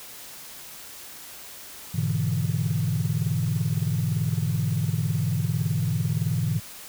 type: chord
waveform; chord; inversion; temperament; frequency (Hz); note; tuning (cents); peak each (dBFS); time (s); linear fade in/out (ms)
sine; E dominant seventh; first; equal; 103.83 / 123.47 / 146.83 / 164.81; G#2 / B2 / D3 / E3; 0 / 0 / 0 / 0; -27; 1.94-6.6; 10
effects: tanh soft clip ceiling -15 dBFS + white hiss -42 dBFS RMS until 6.88 s